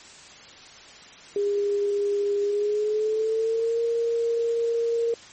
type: tone with pitch glide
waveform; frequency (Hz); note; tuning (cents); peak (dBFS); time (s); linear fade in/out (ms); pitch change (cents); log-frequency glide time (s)
sine; 406.6 to 464.4; G#4 to A#4; -37 to -7; -21; 1.36-5.14; 2; +230; 2.43-3.81
effects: white hiss -46 dBFS RMS until 5.32 s + MP3 32 kbps